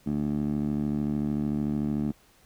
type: tone with band-pass filter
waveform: 15% pulse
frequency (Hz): 73.42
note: D2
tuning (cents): 0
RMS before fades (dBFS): -28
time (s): 0.06-2.12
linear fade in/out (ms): 10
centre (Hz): 240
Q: 2.2
effects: pink hiss -60 dBFS RMS until 2.45 s